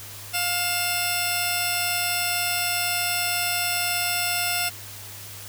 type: tone pair together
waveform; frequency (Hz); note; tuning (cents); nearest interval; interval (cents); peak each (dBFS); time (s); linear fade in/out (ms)
10% pulse; 707 / 2669; F5 / E7; +21 / +21; octave + major seventh; 2300; -17; 0.33-4.7; 20
effects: added 101 Hz sine -44 dBFS peak until 5.48 s + white hiss -40 dBFS RMS until 5.48 s